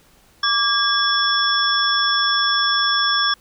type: tone cluster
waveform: sine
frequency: 1162 / 1627 / 3402 / 5380 Hz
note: D6 / G#6 / G#7 / E8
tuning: -19 / -36 / +41 / +34 cents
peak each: -21 dBFS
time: 0.43-3.34 s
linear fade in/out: 5 ms
effects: pink hiss -54 dBFS RMS until 3.4 s